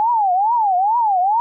sine tone with vibrato, 830.6 Hz, G#5, in tune, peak -13 dBFS, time 0-1.4 s, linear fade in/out 0 ms, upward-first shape triangle, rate 2.3 Hz, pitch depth 290 cents each way, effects none

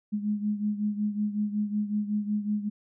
sine beating tone pair, 207.7 / 213.1 Hz, G#3 / G#3, 0 / +45 cents, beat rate 5.4 Hz, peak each -27 / -32 dBFS, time 0.12-2.7 s, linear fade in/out 20 ms, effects none

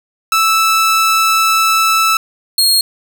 sawtooth tone pair in turn, 1315 / 4265 Hz, E6 / C8, -5 / +32 cents, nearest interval octave + minor sixth, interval 2037 cents, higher second, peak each -6 dBFS, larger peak neither, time 0.32-2.17 / 2.58-2.81 s, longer first, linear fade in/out 2 ms, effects none

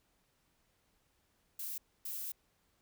violet noise bursts at uneven times, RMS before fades -41 dBFS, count 2, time 1.59-1.78 / 2.05-2.32 s, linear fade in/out 5 ms, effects pink hiss -75 dBFS RMS until 2.81 s

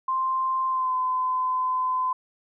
sine tone with pitch glide, 1046.5 to 1021.4 Hz, C6 to C6, 0 to -42 cents, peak -22 dBFS, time 0.08-2.13 s, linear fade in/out 5 ms, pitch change -42 cents, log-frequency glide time 0.68-0.95 s, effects none

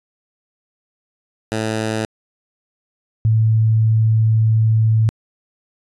10% pulse / sine tone pair in turn, 110 / 110.77 Hz, A2 / A2, 0 / +12 cents, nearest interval unison, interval 12 cents, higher second, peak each -11 dBFS, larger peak neither, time 1.52-2.05 / 3.25-5.09 s, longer second, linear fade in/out 0 ms, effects resampled to 24000 Hz

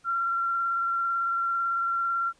sine tone with vibrato, 1368 Hz, F6, 36 cents flat, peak -24 dBFS, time 0.04-2.33 s, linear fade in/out 50 ms, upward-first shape triangle, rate 18 Hz, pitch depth 19 cents each way, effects pink hiss -63 dBFS RMS until 2.39 s + resampled to 22050 Hz

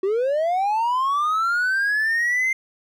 triangle linear sweep, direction up, 370 to 2099 Hz, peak -16 dBFS, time 0.03-2.53 s, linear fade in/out 5 ms, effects tanh soft clip ceiling -12 dBFS

